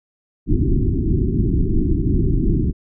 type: low-pass noise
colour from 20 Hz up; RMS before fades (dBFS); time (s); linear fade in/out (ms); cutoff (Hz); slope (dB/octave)
pink; -17; 0.46-2.73; 50; 380; 96
effects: none